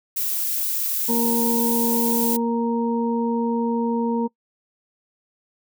violet noise, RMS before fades -24 dBFS, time 0.16-2.37 s, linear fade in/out 10 ms
harmonic tone, 233.1 Hz, A#3, in tune, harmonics 1 / 2 / 4, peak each -21 / -25 / -28 dBFS, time 1.08-4.28 s, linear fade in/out 20 ms
effects noise-tail reverb RT60 0.1 s tail -24 dB re dry

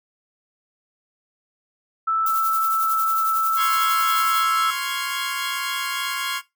sine tone, 1318.5 Hz, E6, in tune, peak -18 dBFS, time 2.07-4.71 s, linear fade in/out 10 ms
violet noise with tremolo, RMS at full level -28 dBFS, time 2.26-4.43 s, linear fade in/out 2 ms, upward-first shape triangle, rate 11 Hz, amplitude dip 65%
20% pulse chord, Db major seventh, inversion third, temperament equal, 1046.5 / 1108.7 / 1396.9 / 1661.2 Hz, C6 / Db6 / F6 / Ab6, 0 / 0 / 0 / 0 cents, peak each -25 dBFS, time 3.56-6.42 s, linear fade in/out 50 ms
effects noise-tail reverb RT60 0.2 s tail -19 dB re dry

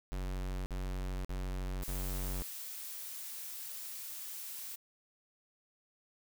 square tone bursts, 46.41 Hz, F#1, 6 cents sharp, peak -36 dBFS, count 4, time 0.12-2.421 s, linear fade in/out 0 ms, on 540 ms, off 47 ms
blue noise, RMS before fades -44 dBFS, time 1.82-4.76 s, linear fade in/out 10 ms
effects none

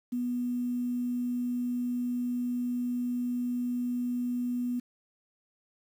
sine tone with quantisation, 245 Hz, B3, 14 cents flat, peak -28 dBFS, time 0.12-4.8 s, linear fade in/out 10 ms, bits 9, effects none

